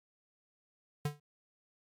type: tone with exponential decay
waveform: square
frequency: 146.8 Hz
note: D3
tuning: in tune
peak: -29 dBFS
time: 1.05-1.2 s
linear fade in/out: 5 ms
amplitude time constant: 31 ms
effects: MP3 96 kbps